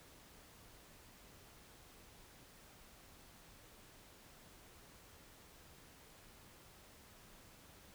silence, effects pink hiss -61 dBFS RMS until 7.94 s

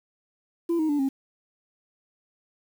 sine tone with pitch steps, 338.1 / 313.6 / 291 / 269.9 Hz, E4 / D#4 / D4 / C#4, +44 / +14 / -16 / -46 cents, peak -19 dBFS, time 0.69-1.09 s, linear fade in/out 10 ms, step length 100 ms, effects tanh soft clip ceiling -20 dBFS + 8-bit

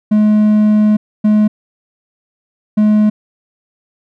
triangle tone bursts at uneven times, 212.1 Hz, G#3, 37 cents sharp, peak -5 dBFS, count 3, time 0.11-0.97 / 1.24-1.48 / 2.77-3.1 s, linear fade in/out 10 ms, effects none

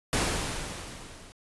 pink noise with level ramp, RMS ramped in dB -25 to -50 dBFS, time 0.13-1.32 s, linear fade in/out 0 ms, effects resampled to 24000 Hz

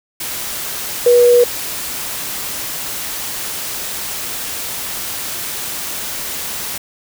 sine tone in noise, 484.3 Hz, B4, 34 cents flat, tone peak -6 dBFS, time 1.06-1.44 s, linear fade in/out 5 ms, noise white, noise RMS -24 dBFS, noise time 0.2-6.78 s, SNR +15 dB, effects none

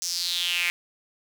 sawtooth tone with high-pass filter sweep, 174.61 Hz, F3, in tune, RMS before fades -27 dBFS, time 0.02-0.7 s, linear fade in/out 0 ms, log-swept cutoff 6000 to 2200 Hz, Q 5.2, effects none

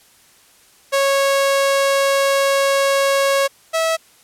sawtooth tone pair in turn, 551 / 650.3 Hz, C#5 / E5, -11 / -24 cents, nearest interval minor third, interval 287 cents, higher second, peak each -10 / -12 dBFS, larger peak first, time 0.92-3.48 / 3.73-3.97 s, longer first, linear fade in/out 20 ms, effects white hiss -51 dBFS RMS until 4.23 s + low-pass 12000 Hz 12 dB/octave

